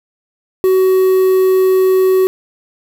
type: tone with quantisation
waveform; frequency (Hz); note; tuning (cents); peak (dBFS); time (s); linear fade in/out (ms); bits
triangle; 375.6; F#4; +26; -6; 0.64-2.27; 0; 5
effects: none